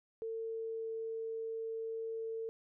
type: tone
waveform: sine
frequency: 449.8 Hz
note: A4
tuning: 38 cents sharp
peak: -37 dBFS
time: 0.22-2.49 s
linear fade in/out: 0 ms
effects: none